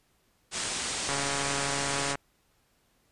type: low-pass noise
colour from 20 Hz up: white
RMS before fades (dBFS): -33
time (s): 0.51-2.16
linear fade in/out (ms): 50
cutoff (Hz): 9300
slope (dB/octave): 96
type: click train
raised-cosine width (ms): 0.5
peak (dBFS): -17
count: 150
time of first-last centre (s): 1.09-2.154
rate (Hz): 140
effects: pink hiss -69 dBFS RMS until 3.11 s + resampled to 32000 Hz